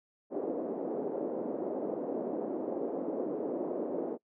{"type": "band-pass noise", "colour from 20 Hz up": "white", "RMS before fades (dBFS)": -35, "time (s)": [0.3, 4.18], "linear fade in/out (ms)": 50, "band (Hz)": [260, 520], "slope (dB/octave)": 24, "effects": ["noise-tail reverb RT60 0.1 s tail -24 dB re dry"]}